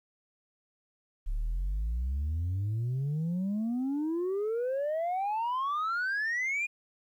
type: exponential sweep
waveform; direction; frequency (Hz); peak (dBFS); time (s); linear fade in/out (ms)
sine; up; 34.02 to 2466; -26; 1.26-6.67; 20
effects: tanh soft clip ceiling -27 dBFS + 11-bit